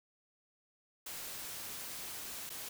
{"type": "noise with dropouts", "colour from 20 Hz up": "white", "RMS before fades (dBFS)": -44, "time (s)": [1.06, 2.69], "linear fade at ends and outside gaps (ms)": 5, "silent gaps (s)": [2.494, 2.501], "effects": []}